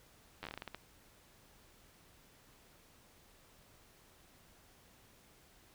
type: slowing click train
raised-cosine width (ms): 0.3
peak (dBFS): -27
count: 11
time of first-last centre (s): 0.43-0.746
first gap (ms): 10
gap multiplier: 1.24
effects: pink hiss -64 dBFS RMS until 5.74 s